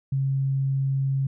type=tone; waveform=sine; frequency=135.7 Hz; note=C#3; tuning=36 cents flat; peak=-21 dBFS; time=0.12-1.27 s; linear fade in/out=5 ms; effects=none